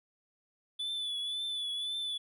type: tone with vibrato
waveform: triangle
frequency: 3465 Hz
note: A7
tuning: 27 cents flat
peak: -32 dBFS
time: 0.79-2.18 s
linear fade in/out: 10 ms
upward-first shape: triangle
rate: 1.9 Hz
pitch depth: 49 cents each way
effects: none